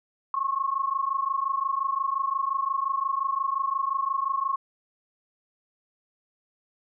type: tone pair together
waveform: sine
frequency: 1074.3 / 1100 Hz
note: C6 / C#6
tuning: +45 / -14 cents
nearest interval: unison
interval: 41 cents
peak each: -27 dBFS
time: 0.34-4.56 s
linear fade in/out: 2 ms
effects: none